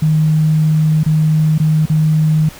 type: tone with dropouts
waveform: sine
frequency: 155.56 Hz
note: D#3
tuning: in tune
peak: -9 dBFS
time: 0.02-2.49 s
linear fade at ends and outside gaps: 5 ms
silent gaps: 1.034-1.061 / 1.581-1.599 / 1.857-1.898 s
effects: pink hiss -36 dBFS RMS until 2.59 s